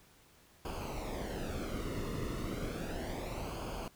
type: noise with flanger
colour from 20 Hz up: brown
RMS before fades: -39 dBFS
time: 0.65-3.88 s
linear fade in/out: 2 ms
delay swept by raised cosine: 0.52 to 1.28 ms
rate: 0.33 Hz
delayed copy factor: -0.7
effects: pink hiss -63 dBFS RMS until 3.95 s